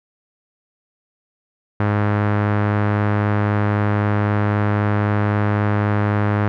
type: tone with low-pass filter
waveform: sawtooth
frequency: 103.83 Hz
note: G#2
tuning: in tune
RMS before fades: -18 dBFS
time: 1.8-6.48 s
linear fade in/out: 0 ms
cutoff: 1600 Hz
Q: 1.6
effects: none